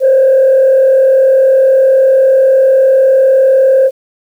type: tone with frequency modulation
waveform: sine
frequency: 530 Hz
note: C5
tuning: 22 cents sharp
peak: -3 dBFS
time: 0-3.91 s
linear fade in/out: 50 ms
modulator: 39.9 Hz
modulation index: 0.45
effects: tanh soft clip ceiling -1 dBFS + 7-bit